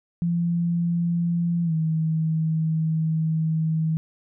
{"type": "tone with pitch glide", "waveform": "sine", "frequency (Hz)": [171, 159.55], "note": ["F3", "D#3"], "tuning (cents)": [-36, 44], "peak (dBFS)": -20, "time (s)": [0.22, 3.97], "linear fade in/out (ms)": 0, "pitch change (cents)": -120, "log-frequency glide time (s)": [1.64, 1.73], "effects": []}